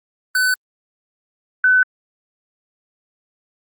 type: tone pair in turn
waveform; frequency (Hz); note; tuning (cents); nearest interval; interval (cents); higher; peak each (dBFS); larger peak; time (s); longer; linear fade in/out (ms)
square / sine; 1508 / 1508; F#6 / F#6; +32 / +32; unison; 0; neither; -15 / -10; second; 0.35-0.54 / 1.64-1.83; neither; 2
effects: Opus 24 kbps